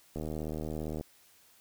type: click train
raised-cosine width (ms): 2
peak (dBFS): -24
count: 67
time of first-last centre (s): 0.16-1.011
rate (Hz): 77.6
effects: white hiss -62 dBFS RMS until 1.6 s